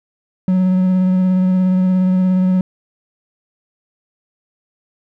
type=tone with vibrato; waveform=triangle; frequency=185 Hz; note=F#3; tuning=in tune; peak=-9 dBFS; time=0.48-2.61 s; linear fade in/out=2 ms; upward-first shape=sine; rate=17 Hz; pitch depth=16 cents each way; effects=none